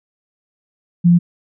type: tone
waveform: sine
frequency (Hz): 173.3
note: F3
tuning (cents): -13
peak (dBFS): -7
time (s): 1.04-1.19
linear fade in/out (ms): 20
effects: none